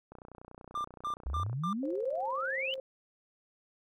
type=click train; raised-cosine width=1 ms; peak=-34 dBFS; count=44; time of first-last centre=0.12-1.53 s; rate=30.5 Hz
type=tone bursts; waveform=triangle; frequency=1191 Hz; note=D6; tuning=24 cents sharp; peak=-30 dBFS; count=4; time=0.75-1.73 s; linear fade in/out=2 ms; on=95 ms; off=200 ms
type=exponential sweep; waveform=sine; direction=up; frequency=60 to 3088 Hz; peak=-32 dBFS; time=1.26-2.74 s; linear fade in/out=0 ms
type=tone with tremolo; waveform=sine; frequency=530 Hz; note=C5; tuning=22 cents sharp; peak=-35 dBFS; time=1.83-2.8 s; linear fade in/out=2 ms; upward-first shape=square; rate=20 Hz; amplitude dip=35%
effects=none